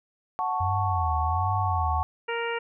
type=chord; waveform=sine; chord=F# minor; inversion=none; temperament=equal; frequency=740 / 880 / 1108.7 Hz; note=F#5 / A5 / C#6; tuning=0 / 0 / 0 cents; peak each=-29 dBFS; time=0.39-2.03 s; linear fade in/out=0 ms
type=tone with vibrato; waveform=sine; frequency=87.31 Hz; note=F2; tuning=in tune; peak=-26 dBFS; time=0.6-2.03 s; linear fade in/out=10 ms; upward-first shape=sine; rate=1.3 Hz; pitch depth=210 cents each way
type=harmonic tone; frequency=466.2 Hz; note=A#4; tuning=in tune; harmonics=1 / 2 / 3 / 4 / 5 / 6; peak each=-30 / -33 / -35 / -36 / -37 / -38 dBFS; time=2.28-2.59 s; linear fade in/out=10 ms
effects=none